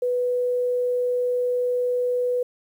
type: tone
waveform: sine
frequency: 493.9 Hz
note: B4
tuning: in tune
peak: -20 dBFS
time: 0.02-2.43 s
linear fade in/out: 5 ms
effects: 9-bit